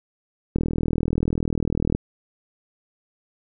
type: click train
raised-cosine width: 3 ms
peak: -9 dBFS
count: 57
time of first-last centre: 0.56-1.95 s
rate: 40.3 Hz
effects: none